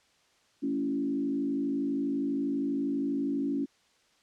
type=tone with frequency modulation; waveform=sine; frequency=280 Hz; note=C#4; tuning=18 cents sharp; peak=-27 dBFS; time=0.62-3.66 s; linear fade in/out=20 ms; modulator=52.4 Hz; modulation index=0.88; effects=white hiss -66 dBFS RMS until 4.22 s + low-pass 6000 Hz 12 dB/octave